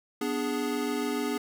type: chord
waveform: square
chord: G# diminished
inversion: first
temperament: equal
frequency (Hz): 246.9 / 293.7 / 415.3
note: B3 / D4 / G#4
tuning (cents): 0 / 0 / 0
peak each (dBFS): -33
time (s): 0.21-1.38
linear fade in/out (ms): 5
effects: none